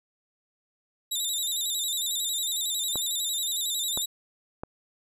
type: tone with vibrato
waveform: 20% pulse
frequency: 3729 Hz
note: A#7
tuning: in tune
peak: -21 dBFS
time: 1.11-4.06 s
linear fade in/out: 10 ms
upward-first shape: square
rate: 11 Hz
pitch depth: 63 cents each way
type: clicks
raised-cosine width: 1 ms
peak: -20 dBFS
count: 3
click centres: 2.957 / 3.975 / 4.635 s
effects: none